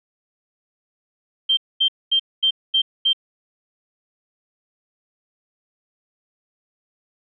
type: tone bursts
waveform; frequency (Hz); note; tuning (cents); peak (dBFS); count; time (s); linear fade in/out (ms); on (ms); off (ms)
sine; 3150; G7; +8; -14; 6; 1.49-3.132; 10; 82; 230
effects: none